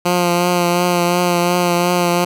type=tone with vibrato; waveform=10% pulse; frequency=175.8 Hz; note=F3; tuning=12 cents sharp; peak=-5 dBFS; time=0.05-2.25 s; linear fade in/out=10 ms; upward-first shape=triangle; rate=2.8 Hz; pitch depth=27 cents each way; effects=none